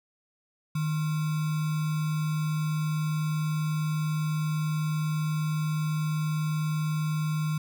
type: tone with sample-and-hold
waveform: sine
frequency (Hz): 154.7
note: D#3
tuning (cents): -10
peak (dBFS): -25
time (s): 0.75-7.58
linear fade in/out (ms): 5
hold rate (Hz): 1225
effects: none